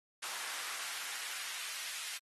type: noise with high-pass filter sweep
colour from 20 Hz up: pink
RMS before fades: -42 dBFS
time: 0.22-2.18 s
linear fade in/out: 10 ms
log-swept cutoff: 1100 to 2200 Hz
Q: 0.94
effects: AAC 32 kbps